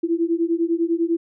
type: beating tone pair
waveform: sine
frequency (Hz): 329.8 / 339.8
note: E4 / F4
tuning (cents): +1 / -47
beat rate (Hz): 10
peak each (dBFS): -21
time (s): 0.03-1.17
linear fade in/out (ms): 10
effects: none